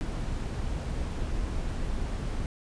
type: noise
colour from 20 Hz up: brown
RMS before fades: -31 dBFS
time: 0.01-2.46 s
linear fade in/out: 0 ms
effects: resampled to 22050 Hz